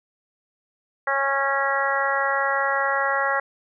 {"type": "harmonic tone", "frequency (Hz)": 275.1, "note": "C#4", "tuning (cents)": -13, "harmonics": [2, 3, 4, 5, 6, 7], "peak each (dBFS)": [-27, -27, -27, -27, -27, -27], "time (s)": [1.07, 3.4], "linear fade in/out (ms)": 5, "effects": []}